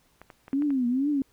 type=clicks; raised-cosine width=0.5 ms; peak=-29 dBFS; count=6; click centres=0.216 / 0.302 / 0.481 / 0.531 / 0.622 / 0.705 s
type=tone with vibrato; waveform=sine; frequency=266.1 Hz; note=C4; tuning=29 cents sharp; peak=-22 dBFS; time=0.53-1.22 s; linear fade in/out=2 ms; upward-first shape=triangle; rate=2.2 Hz; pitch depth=210 cents each way
effects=pink hiss -65 dBFS RMS until 1.32 s